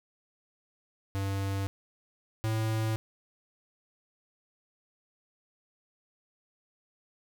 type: tone pair in turn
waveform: square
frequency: 98 / 110.48 Hz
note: G2 / A2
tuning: 0 / +8 cents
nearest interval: major second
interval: 208 cents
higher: second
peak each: -30 / -28 dBFS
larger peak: second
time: 1.15-1.67 / 2.44-2.96 s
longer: neither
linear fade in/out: 0 ms
effects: none